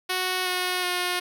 5% pulse tone with pitch steps, 368.8 / 363.7 / 358.7 Hz, F#4 / F#4 / F4, -6 / -30 / +46 cents, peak -13 dBFS, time 0.09-1.2 s, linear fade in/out 10 ms, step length 370 ms, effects none

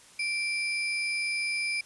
sine tone with sample-and-hold, 2347 Hz, D7, 2 cents flat, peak -27 dBFS, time 0.19-1.81 s, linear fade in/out 5 ms, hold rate 7350 Hz, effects white hiss -54 dBFS RMS until 1.85 s + resampled to 24000 Hz

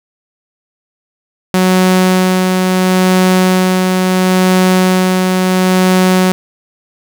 sawtooth tone with tremolo, 185 Hz, F#3, in tune, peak -3 dBFS, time 1.54-6.32 s, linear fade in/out 0 ms, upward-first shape sine, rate 0.73 Hz, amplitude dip 30%, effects 7-bit

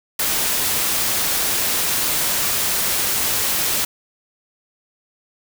white noise, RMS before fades -20 dBFS, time 0.19-3.85 s, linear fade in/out 5 ms, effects none

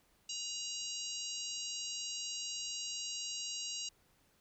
harmonic tone with a mistuned harmonic, 944 Hz, A#5, 22 cents sharp, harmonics 3 / 4 / 5 / 6 / 7 / 8, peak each -44 / -47 / -46 / -47 / -45 / -47 dBFS, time 0.29-3.89 s, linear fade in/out 5 ms, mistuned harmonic 4, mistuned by +65 cents, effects pink hiss -71 dBFS RMS until 4.4 s

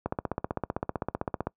click train, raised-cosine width 1 ms, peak -14 dBFS, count 23, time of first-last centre 0.06-1.47 s, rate 15.6 Hz, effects noise-tail reverb RT60 0.1 s tail -24 dB re dry + high-pass 60 Hz 12 dB/octave

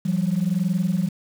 sine tone pair together, 170.4 / 191.55 Hz, F3 / G3, -42 / -40 cents, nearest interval major second, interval 202 cents, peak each -21 dBFS, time 0.05-1.09 s, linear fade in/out 10 ms, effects tanh soft clip ceiling -14 dBFS + 7-bit

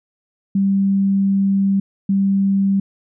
sine tone pair in turn, 196 / 196 Hz, G3 / G3, 0 / 0 cents, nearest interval unison, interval 0 cents, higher neither, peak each -13 dBFS, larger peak neither, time 0.55-1.8 / 2.09-2.8 s, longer first, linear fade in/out 5 ms, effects none

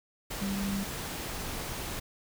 sine tone in noise, 197.8 Hz, G3, 16 cents sharp, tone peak -30 dBFS, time 0.41-0.84 s, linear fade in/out 10 ms, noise pink, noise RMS -37 dBFS, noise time 0.3-2 s, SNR +4 dB, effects none

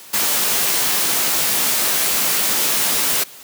white noise with comb filter, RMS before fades -18 dBFS, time 0.13-3.24 s, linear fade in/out 10 ms, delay 16 ms, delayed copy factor -0.5, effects white hiss -40 dBFS RMS until 3.43 s + high-pass 150 Hz 12 dB/octave

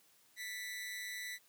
sawtooth tone with amplitude modulation, 1975.5 Hz, B6, in tune, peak -35 dBFS, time 0.36-1.39 s, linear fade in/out 50 ms, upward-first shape sine, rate 207 Hz, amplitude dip 65%, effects white hiss -68 dBFS RMS until 1.48 s + high-pass 100 Hz 12 dB/octave

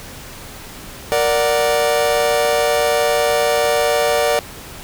40% pulse chord, Bb augmented, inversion none, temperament equal, 466.2 / 587.3 / 740 Hz, Bb4 / D5 / F#5, 0 / 0 / 0 cents, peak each -18 / -16 / -20 dBFS, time 1.12-4.39 s, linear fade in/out 0 ms, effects pink hiss -35 dBFS RMS until 4.83 s

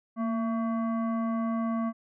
sine tone with frequency modulation, 230 Hz, A#3, 23 cents flat, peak -26 dBFS, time 0.16-1.93 s, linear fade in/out 50 ms, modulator 899 Hz, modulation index 0.64, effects none

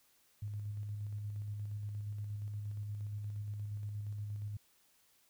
sine tone with tremolo, 103.83 Hz, G#2, in tune, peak -37 dBFS, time 0.42-4.57 s, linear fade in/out 5 ms, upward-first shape square, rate 8.5 Hz, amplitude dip 25%, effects white hiss -70 dBFS RMS until 5.29 s

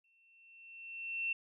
sine tone with exponential growth, 2700 Hz, E7, 41 cents sharp, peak -31 dBFS, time 0.04-1.33 s, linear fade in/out 5 ms, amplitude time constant 280 ms, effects none

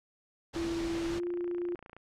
pink noise, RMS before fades -40 dBFS, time 0.53-1.2 s, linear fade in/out 20 ms
sine tone with pitch glide, 335 to 349.8 Hz, E4 to F4, +28 to +3 cents, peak -31 dBFS, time 0.56-1.75 s, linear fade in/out 0 ms, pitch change +75 cents, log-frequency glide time 1.08-1.22 s
click train, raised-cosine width 0.5 ms, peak -34 dBFS, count 27, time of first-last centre 1.06-1.966 s, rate 28.7 Hz
effects low-pass 6000 Hz 12 dB/octave

